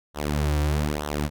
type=tone with flanger; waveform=sawtooth; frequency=74.3 Hz; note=D2; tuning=21 cents sharp; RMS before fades=-25 dBFS; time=0.14-1.3 s; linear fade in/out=50 ms; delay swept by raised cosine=0.41 to 4.81 ms; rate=1.1 Hz; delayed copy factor=-0.8; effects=none